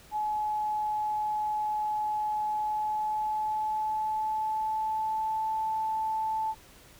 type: tone with pitch glide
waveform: sine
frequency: 850 to 876.4 Hz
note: G#5 to A5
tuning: +40 to -7 cents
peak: -27 dBFS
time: 0.11-6.55 s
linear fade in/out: 50 ms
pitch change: +53 cents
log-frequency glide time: 2.42-5.5 s
effects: pink hiss -54 dBFS RMS until 6.99 s